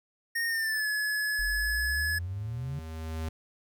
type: tone with pitch glide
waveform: square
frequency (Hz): 1847 to 1703.5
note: A#6 to G#6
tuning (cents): -16 to +44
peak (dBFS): -28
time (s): 0.35-2.19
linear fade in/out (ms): 10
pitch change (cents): -140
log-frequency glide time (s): 0.47-0.88
type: tone with exponential growth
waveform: square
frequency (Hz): 80.1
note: E2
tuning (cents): -49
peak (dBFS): -31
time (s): 1.08-3.29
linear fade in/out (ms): 5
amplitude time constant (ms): 480
type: exponential sweep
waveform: sine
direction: up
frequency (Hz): 41.35 to 146.83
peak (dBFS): -32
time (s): 1.39-2.79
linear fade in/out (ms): 0
effects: none